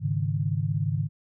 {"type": "chord", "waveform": "sine", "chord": "Ab suspended fourth", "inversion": "none", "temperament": "equal", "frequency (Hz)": [103.83, 138.59, 155.56], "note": ["Ab2", "Db3", "Eb3"], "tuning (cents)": [0, 0, 0], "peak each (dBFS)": -28, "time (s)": [0, 1.09], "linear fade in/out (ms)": 50, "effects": []}